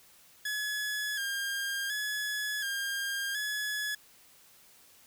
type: tone with vibrato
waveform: sawtooth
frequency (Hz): 1652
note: G#6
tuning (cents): -10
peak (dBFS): -28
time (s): 0.45-3.95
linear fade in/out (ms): 5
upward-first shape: square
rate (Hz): 0.69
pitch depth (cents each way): 47
effects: white hiss -59 dBFS RMS until 5.06 s